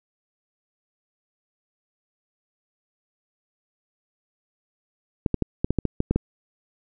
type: clicks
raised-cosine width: 3 ms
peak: -8 dBFS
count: 10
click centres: 5.262 / 5.343 / 5.423 / 5.645 / 5.706 / 5.787 / 5.853 / 6.004 / 6.11 / 6.16 s
effects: none